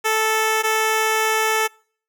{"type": "tone pair in turn", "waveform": "10% pulse", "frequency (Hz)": [438.8, 438.8], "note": ["A4", "A4"], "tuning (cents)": [-5, -5], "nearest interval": "unison", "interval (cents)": 0, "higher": "neither", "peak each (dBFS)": -9, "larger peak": "neither", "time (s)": [[0.04, 0.63], [0.63, 1.68]], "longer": "second", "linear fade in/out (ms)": 20, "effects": ["noise-tail reverb RT60 0.5 s tail -26 dB re dry"]}